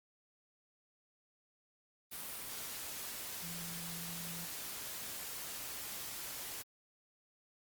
sine tone in noise, 169.6 Hz, E3, 50 cents sharp, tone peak -47 dBFS, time 3.42-4.46 s, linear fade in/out 20 ms, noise white, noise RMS -44 dBFS, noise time 2.11-6.63 s, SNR -6 dB, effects Opus 32 kbps

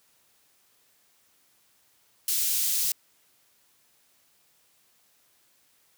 white high-pass noise, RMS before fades -26 dBFS, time 2.28-2.92 s, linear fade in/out 2 ms, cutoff 4200 Hz, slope 12 dB/octave, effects white hiss -65 dBFS RMS until 5.97 s + high-pass 60 Hz 12 dB/octave

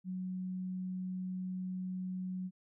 sine tone, 184.7 Hz, F#3, 3 cents flat, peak -36 dBFS, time 0.04-2.51 s, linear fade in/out 50 ms, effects none

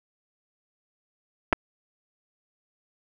clicks, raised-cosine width 0.5 ms, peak -6 dBFS, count 2, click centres 1.527 / 1.53 s, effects none

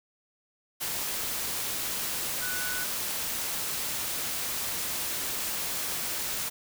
sine tone in noise, 1483 Hz, F#6, 4 cents sharp, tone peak -34 dBFS, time 2.41-2.85 s, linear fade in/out 20 ms, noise white, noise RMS -32 dBFS, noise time 0.8-6.5 s, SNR -5 dB, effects none

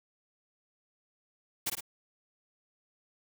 white noise with echo, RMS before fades -31 dBFS, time 1.66-1.7 s, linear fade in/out 10 ms, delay 54 ms, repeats 2, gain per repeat -4 dB, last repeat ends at 1.808 s, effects none

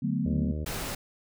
sine chord, B minor seventh, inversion first, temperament equal, 146.83 / 185 / 220 / 246.9 Hz, D3 / F#3 / A3 / B3, 0 / 0 / 0 / 0 cents, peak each -31 dBFS, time 0.02-0.52 s, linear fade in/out 10 ms
harmonic tone, 76.4 Hz, D#2, 31 cents flat, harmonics 1 / 2 / 3 / 4 / 5 / 6 / 7 / 8, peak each -31 / -37 / -41 / -43 / -45 / -47 / -48 / -49 dBFS, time 0.25-0.65 s, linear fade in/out 10 ms
pink noise, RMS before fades -34 dBFS, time 0.66-0.95 s, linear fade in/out 5 ms
effects none

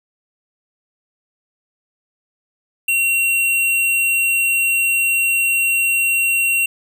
square tone, 2741 Hz, F7, 33 cents flat, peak -15 dBFS, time 2.88-6.66 s, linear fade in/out 5 ms, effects none

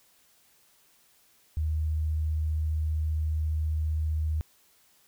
sine tone with vibrato, 77.78 Hz, D#2, in tune, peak -25 dBFS, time 1.57-4.41 s, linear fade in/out 0 ms, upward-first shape triangle, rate 15 Hz, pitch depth 8 cents each way, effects white hiss -63 dBFS RMS until 5.07 s

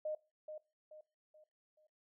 sine tone with echo, 615 Hz, D#5, 20 cents flat, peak -36 dBFS, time 0.05-0.15 s, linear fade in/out 5 ms, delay 430 ms, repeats 4, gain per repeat -8 dB, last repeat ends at 1.87 s, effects noise-tail reverb RT60 0.3 s tail -21 dB re dry

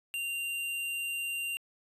square tone, 2778 Hz, F7, 10 cents flat, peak -33 dBFS, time 0.14-1.57 s, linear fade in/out 0 ms, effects resampled to 32000 Hz

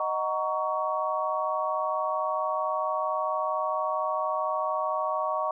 sine chord, D# minor seventh, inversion none, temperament just, 622.3 / 746.7 / 933.4 / 1120.1 Hz, D#5 / F#5 / A#5 / C#6, 0 / +16 / +2 / +18 cents, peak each -30 / -34 / -33 / -29 dBFS, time 0-5.51 s, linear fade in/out 2 ms, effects none

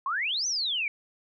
sine exponential two-way sweep, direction up then down, 1026 to 6220 to 2239 Hz, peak -26 dBFS, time 0.06-0.88 s, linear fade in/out 2 ms, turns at 0.47 s, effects none

